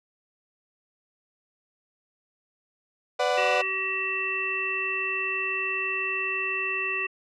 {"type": "chord", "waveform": "35% pulse", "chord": "B minor", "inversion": "none", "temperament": "equal with one note detuned", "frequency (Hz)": [500.5, 587.3, 740], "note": ["B4", "D5", "F#5"], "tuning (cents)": [23, 0, 0], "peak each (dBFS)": -25, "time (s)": [3.19, 3.62], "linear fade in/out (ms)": 10}
{"type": "harmonic tone", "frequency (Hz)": 382, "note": "G4", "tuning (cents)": -45, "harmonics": [1, 3, 5, 7], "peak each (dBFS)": [-36, -36, -32, -27], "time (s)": [3.37, 7.07], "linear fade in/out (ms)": 10}
{"effects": ["low-pass 5000 Hz 12 dB/octave"]}